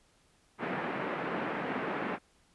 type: band-pass noise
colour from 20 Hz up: pink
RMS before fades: -35 dBFS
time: 0.58-2.19 s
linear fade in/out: 50 ms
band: 180 to 2200 Hz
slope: 24 dB/octave
effects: pink hiss -67 dBFS RMS until 2.54 s + resampled to 24000 Hz